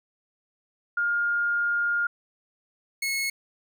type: tone pair in turn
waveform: sine / sawtooth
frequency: 1414 / 2183 Hz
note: F6 / C#7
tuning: +21 / -27 cents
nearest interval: minor sixth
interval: 752 cents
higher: second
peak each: -22 dBFS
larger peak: neither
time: 0.97-2.07 / 3.02-3.3 s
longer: first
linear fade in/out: 5 ms
effects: none